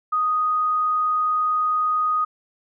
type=tone; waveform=sine; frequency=1244.5 Hz; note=D#6; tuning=in tune; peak=-18 dBFS; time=0.12-2.25 s; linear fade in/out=10 ms; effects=none